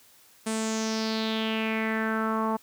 sawtooth tone with low-pass filter sweep, 220.9 Hz, A3, 7 cents sharp, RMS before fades -28 dBFS, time 0.46-2.57 s, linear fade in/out 10 ms, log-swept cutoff 9100 to 960 Hz, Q 4.5, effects white hiss -57 dBFS RMS until 2.62 s + high-pass 60 Hz 12 dB/octave

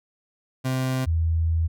30% pulse / sine tone pair in turn, 130 / 81.89 Hz, C3 / E2, -11 / -11 cents, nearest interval minor sixth, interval 800 cents, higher first, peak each -20 / -19 dBFS, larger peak second, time 0.64-1.06 / 1.06-1.68 s, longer second, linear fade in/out 20 ms, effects none

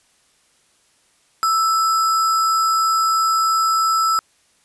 sine tone with sample-and-hold, 1318.5 Hz, E6, in tune, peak -14 dBFS, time 1.43-4.19 s, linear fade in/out 0 ms, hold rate 6300 Hz, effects white hiss -59 dBFS RMS until 4.64 s + resampled to 24000 Hz

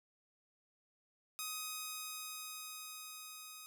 5% pulse tone with level ramp, 1256 Hz, D#6, 16 cents sharp, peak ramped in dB -28 to -38 dBFS, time 1.39-3.66 s, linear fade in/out 0 ms, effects none

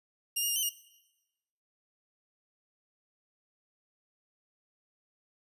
5% pulse tone with pitch steps, 2808 / 2854 / 2813 / 3063 / 2860 Hz, F7 / F7 / F7 / G7 / F7, +9 / +37 / +12 / -41 / +41 cents, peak -20 dBFS, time 0.36-0.695 s, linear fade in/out 10 ms, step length 67 ms, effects noise-tail reverb RT60 1.0 s tail -19 dB re dry + resampled to 32000 Hz

